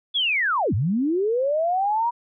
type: linear two-way sweep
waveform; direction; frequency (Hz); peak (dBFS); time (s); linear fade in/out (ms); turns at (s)
sine; down then up; 3474 to 87.31 to 967; -19; 0.14-2.11; 20; 0.74
effects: none